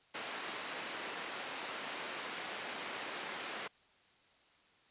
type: band-pass noise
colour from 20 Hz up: white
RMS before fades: -43 dBFS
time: 0.14-3.68 s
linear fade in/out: 10 ms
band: 260 to 2700 Hz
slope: 12 dB/octave
effects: white hiss -67 dBFS RMS until 4.9 s + resampled to 8000 Hz